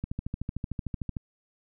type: click train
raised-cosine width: 5 ms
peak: -19 dBFS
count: 16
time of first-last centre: 0.04-1.168 s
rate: 13.3 Hz
effects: none